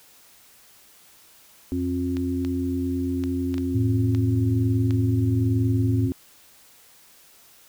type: harmonic tone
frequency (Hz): 88.9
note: F2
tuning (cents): +31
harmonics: 1 / 3 / 4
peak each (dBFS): -29 / -24 / -33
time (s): 1.72-6.12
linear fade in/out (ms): 0
type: clicks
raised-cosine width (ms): 0.2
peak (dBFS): -20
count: 7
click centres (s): 2.169 / 2.449 / 3.238 / 3.542 / 3.581 / 4.149 / 4.908
type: tone with vibrato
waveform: sine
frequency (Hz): 110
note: A2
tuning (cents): 0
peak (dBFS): -20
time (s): 3.74-6.08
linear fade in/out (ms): 10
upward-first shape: triangle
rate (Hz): 3.8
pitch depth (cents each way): 18
effects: white hiss -53 dBFS RMS until 7.68 s